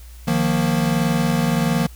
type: chord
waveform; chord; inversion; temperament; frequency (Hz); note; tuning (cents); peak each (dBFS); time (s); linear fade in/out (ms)
square; Eb suspended second; none; equal with one note detuned; 155.56 / 176.95 / 233.1; Eb3 / F3 / Bb3; 0 / +23 / 0; -22; 0.27-1.87; 10
effects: added 60 Hz sine -37 dBFS peak until 1.95 s + white hiss -49 dBFS RMS until 1.95 s